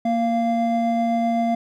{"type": "tone pair together", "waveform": "triangle", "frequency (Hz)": [233.1, 691.5], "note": ["A#3", "F5"], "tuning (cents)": [0, -17], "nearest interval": "octave + perfect fifth", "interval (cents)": 1883, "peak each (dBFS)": -19, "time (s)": [0.05, 1.55], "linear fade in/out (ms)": 5, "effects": []}